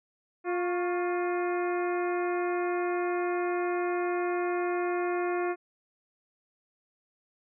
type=harmonic tone with a mistuned harmonic; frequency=352.7 Hz; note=F4; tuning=17 cents sharp; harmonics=1 / 2 / 3 / 4 / 5 / 6 / 7; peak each=-28 / -34 / -38 / -40 / -42 / -44 / -45 dBFS; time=0.44-5.56 s; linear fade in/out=50 ms; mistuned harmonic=3; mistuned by=+70 cents; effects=none